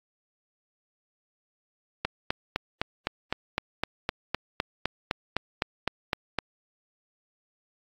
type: click train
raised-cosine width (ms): 0.3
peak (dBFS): -9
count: 18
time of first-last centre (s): 2.05-6.387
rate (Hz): 3.92
effects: AAC 48 kbps